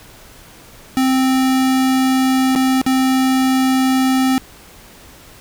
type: tone with dropouts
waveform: square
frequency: 261.6 Hz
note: C4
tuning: in tune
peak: -13 dBFS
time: 0.97-4.38 s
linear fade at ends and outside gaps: 0 ms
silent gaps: 2.552-2.559 / 2.815-2.864 s
effects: pink hiss -42 dBFS RMS until 5.4 s